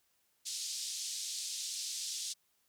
pink band-pass noise, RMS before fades -40 dBFS, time 0.45-2.34 s, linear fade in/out 20 ms, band 4000 to 8600 Hz, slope 24 dB/octave, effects white hiss -75 dBFS RMS until 2.68 s

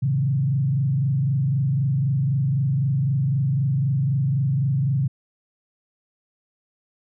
sine tone with frequency modulation, 135.7 Hz, C#3, 36 cents flat, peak -18 dBFS, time 0.02-5.08 s, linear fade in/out 10 ms, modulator 23.9 Hz, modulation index 0.81, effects none

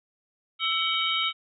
sine tone cluster, 1321 / 2262 / 2979 / 3148 / 3747 Hz, E6 / C#7 / F#7 / G7 / A#7, +3 / +34 / +11 / +7 / +8 cents, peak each -30 dBFS, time 0.59-1.33 s, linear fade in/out 50 ms, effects none

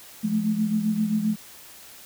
sine tone cluster, 172.6 / 213.6 / 221.2 Hz, F3 / G#3 / A3, -20 / +49 / +9 cents, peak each -31 / -22 / -29 dBFS, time 0.23-1.36 s, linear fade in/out 20 ms, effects white hiss -46 dBFS RMS until 2.05 s

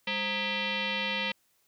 sine tone with frequency modulation, 202.6 Hz, G#3, 43 cents flat, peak -28 dBFS, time 0.07-1.32 s, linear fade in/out 5 ms, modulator 727 Hz, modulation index 4.7, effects white hiss -70 dBFS RMS until 1.67 s

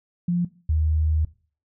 sine tone pair in turn, 175.1 / 78 Hz, F3 / D#2, +5 / +5 cents, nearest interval octave + major second, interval 1400 cents, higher first, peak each -19 / -18 dBFS, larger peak second, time 0.28-0.45 / 0.69-1.25 s, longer second, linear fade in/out 5 ms, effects noise-tail reverb RT60 0.4 s tail -19 dB re dry

